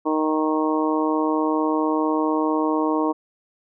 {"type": "harmonic tone", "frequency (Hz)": 155.56, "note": "D#3", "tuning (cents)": 0, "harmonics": [2, 3, 4, 5, 6, 7], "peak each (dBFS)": [-21, -26, -29, -32, -27, -28], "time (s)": [0.05, 3.13], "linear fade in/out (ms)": 20, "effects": []}